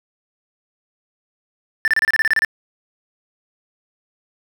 triangle tone bursts, 1772 Hz, A6, 12 cents sharp, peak -11 dBFS, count 11, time 1.85-2.448 s, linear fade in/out 0 ms, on 28 ms, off 29 ms, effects 8-bit

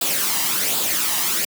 white noise with flanger, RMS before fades -21 dBFS, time 0.01-1.45 s, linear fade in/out 5 ms, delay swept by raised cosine 0.25 to 1.04 ms, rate 1.3 Hz, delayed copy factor +0.55, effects high-pass 200 Hz 12 dB/octave

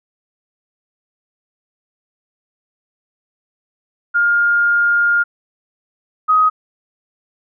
sine tone pair in turn, 1412 / 1257.9 Hz, F6 / D#6, +19 / +19 cents, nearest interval major second, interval 200 cents, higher first, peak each -11 / -9 dBFS, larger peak second, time 4.14-5.24 / 6.28-6.5 s, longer first, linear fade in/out 20 ms, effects none

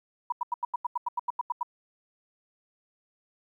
sine tone bursts, 969 Hz, B5, 33 cents flat, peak -25 dBFS, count 13, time 0.3-1.631 s, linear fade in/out 5 ms, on 23 ms, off 86 ms, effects 11-bit

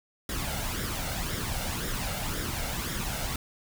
pink noise with flanger, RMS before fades -32 dBFS, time 0.29-3.36 s, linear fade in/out 2 ms, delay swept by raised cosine 0.56 to 1.43 ms, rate 1.9 Hz, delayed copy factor +0.55, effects none

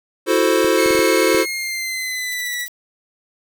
square chord, F# half-diminished seventh, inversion third, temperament equal, 329.6 / 370 / 440 / 523.3 Hz, E4 / F#4 / A4 / C5, 0 / 0 / 0 / 0 cents, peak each -20 dBFS, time 0.26-1.46 s, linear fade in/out 50 ms
clicks, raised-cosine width 2 ms, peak -17 dBFS, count 6, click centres 0.646 / 0.861 / 0.907 / 0.951 / 0.992 / 1.347 s
sawtooth tone with pitch glide, 2177 to 1950.7 Hz, C#7 to B6, -32 to -22 cents, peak -19 dBFS, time 0.75-2.68 s, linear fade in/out 50 ms, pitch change -190 cents, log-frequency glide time 1.31-2.56 s
violet noise bursts, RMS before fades -33 dBFS, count 6, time 2.32-2.681 s, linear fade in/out 0 ms, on 21 ms, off 47 ms
effects none

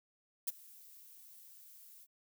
violet noise with ADSR envelope, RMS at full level -33 dBFS, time 0.47-2.07 s, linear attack 11 ms, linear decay 26 ms, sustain -24 dB, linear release 45 ms, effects none

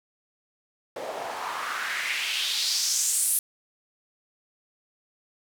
white noise with band-pass filter sweep, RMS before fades -28 dBFS, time 0.96-3.39 s, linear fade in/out 2 ms, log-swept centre 510 to 11000 Hz, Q 2.8, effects none

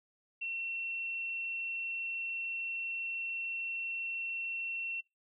sine tone, 2713 Hz, E7, 49 cents sharp, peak -35 dBFS, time 0.41-5.01 s, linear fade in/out 10 ms, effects noise-tail reverb RT60 0.2 s tail -20 dB re dry

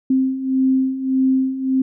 sine beating tone pair, 261.6 / 263.3 Hz, C4 / C4, 0 / +11 cents, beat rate 1.7 Hz, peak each -21 / -16 dBFS, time 0.1-1.82 s, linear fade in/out 5 ms, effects none

